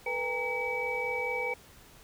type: tone cluster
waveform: sine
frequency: 449.6 / 494.2 / 807 / 924 / 2284 Hz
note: A4 / B4 / G#5 / A#5 / D7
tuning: +37 / +1 / -50 / -16 / -49 cents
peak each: -40 / -34 / -39 / -39 / -32 dBFS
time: 0.06-1.54 s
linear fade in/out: 5 ms
effects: tanh soft clip ceiling -19 dBFS + pink hiss -55 dBFS RMS until 2.03 s